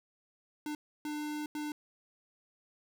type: tone bursts at uneven times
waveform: square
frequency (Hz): 299.6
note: D4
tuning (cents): +35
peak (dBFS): -36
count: 3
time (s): 0.66-0.75 / 1.05-1.46 / 1.55-1.72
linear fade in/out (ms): 2
effects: none